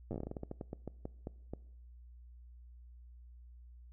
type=slowing click train; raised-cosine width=2 ms; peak=-27 dBFS; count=19; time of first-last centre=0.11-1.536 s; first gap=9 ms; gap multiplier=1.22; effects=noise-tail reverb RT60 0.8 s tail -22 dB re dry + added 60 Hz sine -52 dBFS peak until 3.92 s